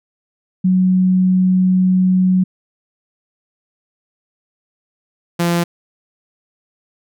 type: tone pair in turn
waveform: sine / sawtooth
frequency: 185 / 171.76 Hz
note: F#3 / F3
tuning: 0 / -29 cents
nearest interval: minor second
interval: 129 cents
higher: first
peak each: -10 dBFS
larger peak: neither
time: 0.64-2.44 / 5.39-5.64 s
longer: first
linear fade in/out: 10 ms
effects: none